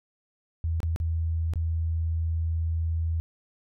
sine tone with dropouts, 81.8 Hz, E2, 13 cents flat, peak -24 dBFS, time 0.64-3.2 s, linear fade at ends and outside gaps 0 ms, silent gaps 0.803-0.831 / 0.961-1.001 / 1.536-1.557 s, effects none

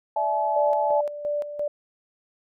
sine chord, D suspended second, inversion none, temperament equal with one note detuned, 587.3 / 659.3 / 857.4 Hz, D5 / E5 / A5, 0 / 0 / -45 cents, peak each -29 / -27 / -23 dBFS, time 0.16-1.01 s, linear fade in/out 5 ms
sine tone with tremolo, 587.3 Hz, D5, in tune, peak -23 dBFS, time 0.56-1.68 s, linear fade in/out 5 ms, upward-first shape square, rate 2.9 Hz, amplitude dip 65%
effects none

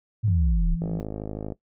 sine exponential sweep, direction down, 116 to 33.09 Hz, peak -19 dBFS, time 0.23-0.76 s, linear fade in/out 20 ms
sine tone, 167 Hz, E3, 23 cents sharp, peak -27 dBFS, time 0.28-1 s, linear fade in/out 0 ms
click train, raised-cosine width 2 ms, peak -19 dBFS, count 38, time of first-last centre 0.82-1.522 s, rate 52.7 Hz
effects noise-tail reverb RT60 0.1 s tail -18 dB re dry

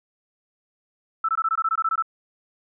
sine tone bursts, 1320 Hz, E6, 2 cents sharp, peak -19 dBFS, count 12, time 1.24-2.024 s, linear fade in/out 5 ms, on 47 ms, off 20 ms, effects none

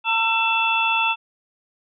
sine tone cluster, 909 / 1343 / 2666 / 3429 Hz, A#5 / E6 / E7 / A7, -44 / +32 / +19 / -45 cents, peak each -22 / -26 / -20 / -28 dBFS, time 0.04-1.16 s, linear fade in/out 50 ms, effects none

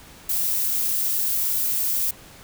violet noise, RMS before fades -23 dBFS, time 0.29-2.11 s, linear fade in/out 5 ms, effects pink hiss -46 dBFS RMS until 2.43 s

